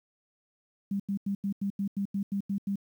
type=tone bursts; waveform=sine; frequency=198.8 Hz; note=G3; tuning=25 cents sharp; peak=-27 dBFS; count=11; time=0.91-2.758 s; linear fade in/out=5 ms; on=88 ms; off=88 ms; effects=10-bit